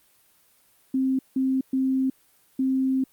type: tone bursts at uneven times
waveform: sine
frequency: 263.5 Hz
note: C4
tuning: 12 cents sharp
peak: -20 dBFS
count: 4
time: 0.94-1.19 / 1.36-1.61 / 1.73-2.1 / 2.59-3.04 s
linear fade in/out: 5 ms
effects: white hiss -61 dBFS RMS until 3.12 s + Opus 32 kbps